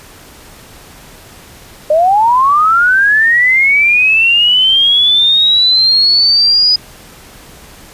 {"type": "linear sweep", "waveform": "sine", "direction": "up", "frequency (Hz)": [590, 4978], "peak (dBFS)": -6, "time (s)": [1.9, 6.76], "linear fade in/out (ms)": 5, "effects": ["pink hiss -37 dBFS RMS until 7.93 s", "resampled to 32000 Hz"]}